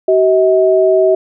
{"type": "tone pair together", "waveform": "sine", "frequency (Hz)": [380, 639.1], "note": ["F#4", "D#5"], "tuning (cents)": [46, 46], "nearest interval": "major sixth", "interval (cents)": 900, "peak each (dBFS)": -10, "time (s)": [0.08, 1.15], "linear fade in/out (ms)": 5, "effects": []}